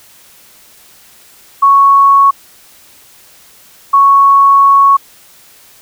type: tone bursts at uneven times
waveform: sine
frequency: 1108.7 Hz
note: C#6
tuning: in tune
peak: -3 dBFS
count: 2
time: 1.62-2.31 / 3.93-4.97 s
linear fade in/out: 10 ms
effects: white hiss -42 dBFS RMS until 5.81 s